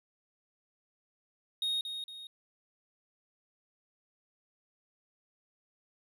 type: tone with echo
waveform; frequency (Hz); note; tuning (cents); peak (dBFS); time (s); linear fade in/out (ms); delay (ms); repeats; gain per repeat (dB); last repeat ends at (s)
triangle; 3729; A#7; 0; -28; 1.62-1.81; 2; 230; 2; -7; 2.27
effects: none